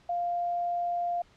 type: tone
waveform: sine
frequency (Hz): 698.5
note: F5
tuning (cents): 0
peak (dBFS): -27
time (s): 0.09-1.22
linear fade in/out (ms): 5
effects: pink hiss -61 dBFS RMS until 1.36 s + low-pass 5000 Hz 12 dB/octave